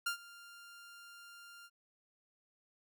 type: tone with ADSR envelope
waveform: sawtooth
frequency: 1396.9 Hz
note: F6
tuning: in tune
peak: -28 dBFS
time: 0.06-1.7 s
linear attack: 8 ms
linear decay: 100 ms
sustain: -21 dB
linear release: 48 ms
effects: none